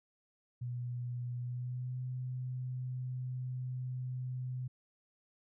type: tone with pitch glide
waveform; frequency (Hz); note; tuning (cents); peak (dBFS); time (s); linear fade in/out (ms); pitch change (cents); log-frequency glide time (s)
sine; 122.3 to 126.98; B2 to B2; -16 to +49; -36; 0.61-4.68; 10; +65; 1.39-2
effects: none